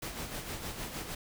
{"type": "noise with tremolo", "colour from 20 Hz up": "pink", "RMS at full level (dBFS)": -38, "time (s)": [0.02, 1.15], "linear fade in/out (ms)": 5, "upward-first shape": "sine", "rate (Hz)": 6.5, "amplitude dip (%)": 50, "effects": []}